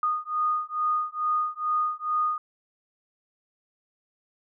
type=beating tone pair; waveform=sine; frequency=1231 / 1233.3 Hz; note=D#6 / D#6; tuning=-19 / -16 cents; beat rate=2.3 Hz; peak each=-27 dBFS; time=0.03-2.38 s; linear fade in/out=2 ms; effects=none